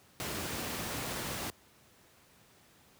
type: noise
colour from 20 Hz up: pink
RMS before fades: -37 dBFS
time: 0.2-1.5 s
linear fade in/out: 0 ms
effects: pink hiss -62 dBFS RMS until 2.99 s + high-pass 80 Hz 12 dB/octave